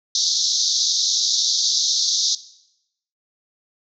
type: band-pass noise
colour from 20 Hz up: white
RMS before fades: -20 dBFS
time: 0.15-2.35 s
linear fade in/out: 2 ms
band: 3600 to 6400 Hz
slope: 96 dB/octave
effects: noise-tail reverb RT60 0.8 s tail -17 dB re dry